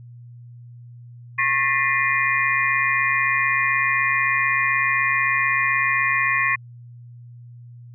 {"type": "tone cluster", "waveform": "sine", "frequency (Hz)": [1089, 1781, 1928, 2064, 2436], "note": ["C#6", "A6", "B6", "C7", "D#7"], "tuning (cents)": [-31, 21, -42, -24, -37], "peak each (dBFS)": -24, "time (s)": [1.38, 6.56], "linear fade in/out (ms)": 10, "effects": ["added 120 Hz sine -39 dBFS peak until 7.94 s"]}